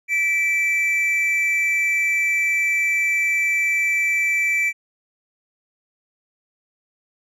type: tone pair together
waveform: triangle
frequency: 1956.4 / 2327 Hz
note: B6 / D7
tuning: -17 / -17 cents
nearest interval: minor third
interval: 300 cents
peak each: -26 / -16 dBFS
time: 0.08-4.73 s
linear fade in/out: 50 ms
effects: none